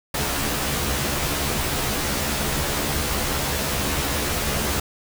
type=noise with comb filter; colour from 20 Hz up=pink; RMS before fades=-24 dBFS; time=0.14-4.8 s; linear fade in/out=5 ms; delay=14 ms; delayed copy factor=+1; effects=none